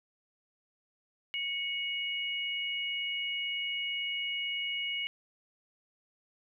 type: tone pair together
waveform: sine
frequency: 2220 / 2891 Hz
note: C#7 / F#7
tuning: +2 / -41 cents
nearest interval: perfect fourth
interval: 457 cents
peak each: -35 / -34 dBFS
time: 1.34-5.07 s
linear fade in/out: 0 ms
effects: none